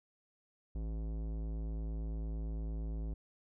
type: tone with tanh clipping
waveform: sine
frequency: 54.4 Hz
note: A1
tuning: 19 cents flat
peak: -38 dBFS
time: 0.75-3.14 s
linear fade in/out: 5 ms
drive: 17 dB
effects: none